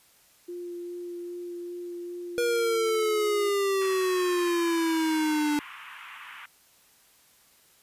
sine tone with vibrato, 350 Hz, F4, 4 cents sharp, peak -34 dBFS, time 0.48-3.5 s, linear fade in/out 10 ms, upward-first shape sine, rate 2.5 Hz, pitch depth 10 cents each way
square exponential sweep, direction down, 480 to 293.7 Hz, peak -24 dBFS, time 2.38-5.59 s, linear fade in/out 0 ms
pink band-pass noise, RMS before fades -44 dBFS, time 3.81-6.46 s, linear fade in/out 5 ms, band 1000 to 3000 Hz, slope 48 dB/octave
effects white hiss -60 dBFS RMS until 7.82 s + resampled to 32000 Hz

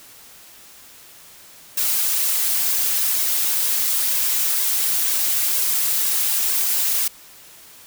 blue noise with flanger, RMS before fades -20 dBFS, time 1.77-7.08 s, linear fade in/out 5 ms, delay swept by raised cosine 1.8 to 6.5 ms, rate 2.1 Hz, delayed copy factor +0.7, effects white hiss -45 dBFS RMS until 7.86 s

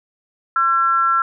sine tone with amplitude modulation, 1350 Hz, E6, 41 cents sharp, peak -10 dBFS, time 0.56-1.22 s, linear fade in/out 2 ms, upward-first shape sine, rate 292 Hz, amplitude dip 70%, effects none

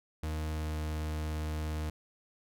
40% pulse tone with pitch glide, 77.78 to 77.29 Hz, D#2 to D#2, 0 to -11 cents, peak -32 dBFS, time 0.23-1.9 s, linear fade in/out 5 ms, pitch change -11 cents, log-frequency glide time 0.48-0.72 s, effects none

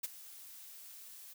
blue noise with ADSR envelope, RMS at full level -35 dBFS, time 0.03-1.34 s, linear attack 12 ms, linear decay 23 ms, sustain -17 dB, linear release 15 ms, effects none

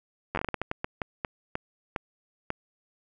slowing click train, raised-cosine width 0.5 ms, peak -14 dBFS, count 16, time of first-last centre 0.35-2.504 s, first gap 10 ms, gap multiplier 1.33, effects none

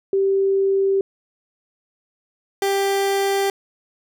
sine / 30% pulse tone pair in turn, 390 / 394.3 Hz, G4 / G4, -9 / +10 cents, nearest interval unison, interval 19 cents, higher second, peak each -15 dBFS, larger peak neither, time 0.13-1.01 / 2.62-3.5 s, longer neither, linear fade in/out 2 ms, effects none

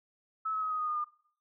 sine tone with pitch steps, 1300 / 1284.3 / 1268.8 / 1253.5 / 1238.4 / 1223.5 / 1208.7 Hz, E6 / E6 / D#6 / D#6 / D#6 / D#6 / D6, -24 / -46 / +33 / +12 / -9 / -29 / +49 cents, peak -30 dBFS, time 0.45-1.045 s, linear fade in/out 10 ms, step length 85 ms, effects noise-tail reverb RT60 0.6 s tail -22 dB re dry

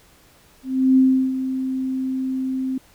sine tone with ADSR envelope, 261.6 Hz, C4, in tune, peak -10 dBFS, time 0.63-2.78 s, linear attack 340 ms, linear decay 350 ms, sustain -11 dB, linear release 4 ms, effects pink hiss -53 dBFS RMS until 2.94 s

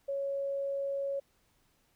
sine tone, 554.4 Hz, C#5, in tune, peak -31 dBFS, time 0.08-1.2 s, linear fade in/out 10 ms, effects pink hiss -71 dBFS RMS until 1.95 s

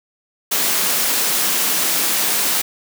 white high-pass noise, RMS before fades -18 dBFS, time 0.51-2.62 s, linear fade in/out 10 ms, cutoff 160 Hz, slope 24 dB/octave, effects none

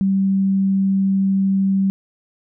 sine tone, 193.8 Hz, G3, 20 cents flat, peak -14 dBFS, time 0.01-1.9 s, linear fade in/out 0 ms, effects none

